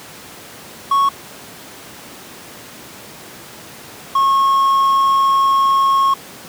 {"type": "tone pair in turn", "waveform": "triangle", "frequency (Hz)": [1106, 1089.5], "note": ["C#6", "C#6"], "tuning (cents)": [-4, -30], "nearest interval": "unison", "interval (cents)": 26, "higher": "first", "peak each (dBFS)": -9, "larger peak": "neither", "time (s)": [[0.91, 1.09], [4.15, 6.14]], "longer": "second", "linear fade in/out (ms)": 5, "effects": ["pink hiss -36 dBFS RMS until 6.48 s", "high-pass 150 Hz 12 dB/octave"]}